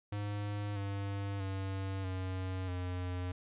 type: tone with pitch steps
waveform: square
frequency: 102.9 / 99.57 / 96.34 / 93.22 / 90.2 Hz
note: G#2 / G2 / G2 / F#2 / F#2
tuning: -16 / +28 / -30 / +13 / -44 cents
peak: -36 dBFS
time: 0.12-3.32 s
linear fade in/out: 5 ms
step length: 640 ms
effects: resampled to 8000 Hz + 13-bit